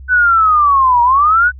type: linear two-way sweep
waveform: sine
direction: down then up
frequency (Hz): 1513 to 941 to 1513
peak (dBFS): -7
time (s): 0.08-1.52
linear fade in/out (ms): 50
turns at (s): 1.02
effects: added 66 Hz sine -30 dBFS peak until 1.59 s